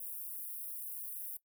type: high-pass noise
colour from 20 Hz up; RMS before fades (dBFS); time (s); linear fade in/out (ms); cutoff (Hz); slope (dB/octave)
white; -43; 0-1.37; 5; 10000; 48
effects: noise-tail reverb RT60 0.1 s tail -18 dB re dry